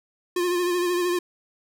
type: tone with vibrato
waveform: square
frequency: 354.1 Hz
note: F4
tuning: 24 cents sharp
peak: -22 dBFS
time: 0.36-1.19 s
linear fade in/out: 5 ms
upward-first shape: sine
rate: 13 Hz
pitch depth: 37 cents each way
effects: none